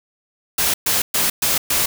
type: noise bursts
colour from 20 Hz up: white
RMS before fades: -18 dBFS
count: 5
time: 0.58-1.86 s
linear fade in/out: 5 ms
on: 160 ms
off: 120 ms
effects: none